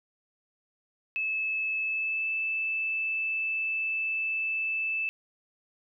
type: tone with pitch glide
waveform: sine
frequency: 2605 to 2632 Hz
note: E7 to E7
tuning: -21 to -3 cents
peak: -27 dBFS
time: 1.16-5.09 s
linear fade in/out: 0 ms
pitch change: +18 cents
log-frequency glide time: 1.81-2.28 s
effects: none